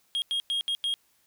triangle tone bursts at uneven times, 3255 Hz, G#7, 36 cents flat, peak -24 dBFS, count 5, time 0.15-0.22 / 0.31-0.4 / 0.5-0.61 / 0.68-0.75 / 0.84-0.94 s, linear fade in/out 0 ms, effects white hiss -67 dBFS RMS until 1.26 s

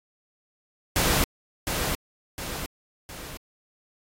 pink noise with echo, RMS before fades -22 dBFS, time 0.96-1.24 s, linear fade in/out 0 ms, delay 710 ms, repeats 3, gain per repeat -6 dB, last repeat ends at 3.37 s, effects AAC 48 kbps

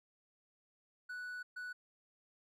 triangle tone bursts at uneven times, 1480 Hz, F#6, in tune, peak -40 dBFS, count 2, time 1.09-1.43 / 1.56-1.73 s, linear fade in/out 10 ms, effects none

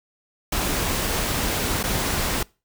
pink noise with dropouts, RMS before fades -24 dBFS, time 0.52-2.43 s, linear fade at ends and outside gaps 5 ms, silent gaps 1.83-1.837 s, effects noise-tail reverb RT60 0.3 s tail -24 dB re dry

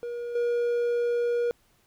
triangle tone with level steps, 477.3 Hz, A#4, 41 cents sharp, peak -29 / -21 dBFS, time 0.03-1.51 s, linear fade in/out 0 ms, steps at 0.35 s, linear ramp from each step 5 ms, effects pink hiss -65 dBFS RMS until 1.86 s

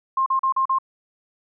sine tone bursts, 1062 Hz, C6, 25 cents sharp, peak -17 dBFS, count 5, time 0.17-0.786 s, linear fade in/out 5 ms, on 92 ms, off 39 ms, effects none

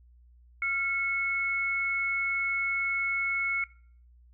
sine tone pair together, 1383 / 2195 Hz, F6 / C#7, -17 / -18 cents, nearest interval minor sixth, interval 799 cents, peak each -34 / -27 dBFS, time 0.62-3.64 s, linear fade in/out 2 ms, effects noise-tail reverb RT60 0.5 s tail -21 dB re dry + added 60 Hz sine -54 dBFS peak until 4.33 s

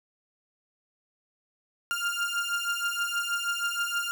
30% pulse beating tone pair, 1396.9 / 1403.2 Hz, F6 / F6, 0 / +8 cents, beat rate 6.3 Hz, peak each -28 dBFS, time 1.91-4.11 s, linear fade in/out 0 ms, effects none

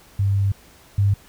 sine tone pair in turn, 99 / 99.98 Hz, G2 / G2, +18 / +35 cents, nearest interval unison, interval 17 cents, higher second, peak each -16 / -14 dBFS, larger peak second, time 0.19-0.52 / 0.98-1.14 s, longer first, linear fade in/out 5 ms, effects pink hiss -50 dBFS RMS until 1.28 s

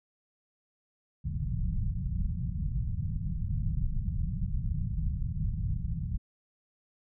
pink low-pass noise, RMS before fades -31 dBFS, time 1.24-6.18 s, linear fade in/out 20 ms, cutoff 180 Hz, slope 48 dB/octave, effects none

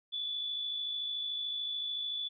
sine tone with amplitude modulation, 3458 Hz, A7, 31 cents flat, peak -32 dBFS, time 0.12-2.29 s, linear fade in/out 20 ms, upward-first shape sine, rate 53.6 Hz, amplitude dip 35%, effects none

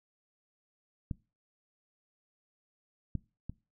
clicks, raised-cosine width 5 ms, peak -22 / -21 / -26 dBFS, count 3, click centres 1.112 / 3.153 / 3.496 s, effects noise-tail reverb RT60 0.3 s tail -22 dB re dry

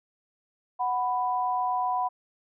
sine tone pair together, 740 / 992.1 Hz, F#5 / B5, 0 / +8 cents, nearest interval perfect fourth, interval 508 cents, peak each -27 dBFS, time 0.79-2.09 s, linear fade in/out 20 ms, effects none

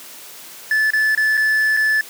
triangle tone with dropouts, 1740 Hz, A6, 20 cents flat, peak -12 dBFS, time 0.71-2.01 s, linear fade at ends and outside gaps 2 ms, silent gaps 0.905-0.934 / 1.15-1.175 / 1.371-1.375 / 1.767-1.771 s, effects white hiss -38 dBFS RMS until 2.09 s + high-pass 200 Hz 12 dB/octave

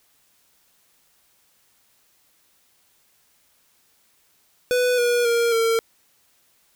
square tone with pitch steps, 495.7 / 481.9 / 468.4 / 455.3 Hz, B4 / B4 / A#4 / A#4, +6 / -43 / +8 / -41 cents, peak -18 dBFS, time 4.71-5.79 s, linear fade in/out 0 ms, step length 270 ms, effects white hiss -62 dBFS RMS until 6.75 s

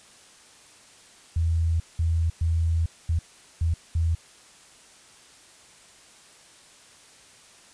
sine tone bursts at uneven times, 82.41 Hz, E2, in tune, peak -20 dBFS, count 6, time 1.36-1.8 / 1.99-2.3 / 2.41-2.86 / 3.09-3.19 / 3.61-3.74 / 3.95-4.15 s, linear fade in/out 5 ms, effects white hiss -52 dBFS RMS until 7.73 s + resampled to 22050 Hz

